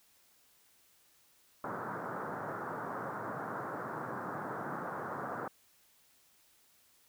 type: band-pass noise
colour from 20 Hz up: white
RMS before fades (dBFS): -40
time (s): 1.64-5.48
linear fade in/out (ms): 2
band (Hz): 110 to 1500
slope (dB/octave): 48
effects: white hiss -67 dBFS RMS until 7.08 s